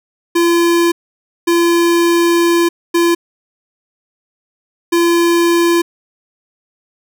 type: tone bursts at uneven times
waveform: square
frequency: 341.2 Hz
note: F4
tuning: 40 cents flat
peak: -10 dBFS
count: 4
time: 0.35-0.92 / 1.47-2.69 / 2.94-3.15 / 4.92-5.82 s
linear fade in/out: 10 ms
effects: none